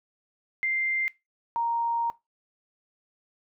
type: tone pair in turn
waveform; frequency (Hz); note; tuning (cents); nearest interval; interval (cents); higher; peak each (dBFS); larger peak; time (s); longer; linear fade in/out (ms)
sine; 2093 / 932.3; C7 / A#5; 0 / 0; octave + major second; 1400; first; -24; neither; 0.63-1.08 / 1.56-2.1; second; 0
effects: noise-tail reverb RT60 0.2 s tail -19 dB re dry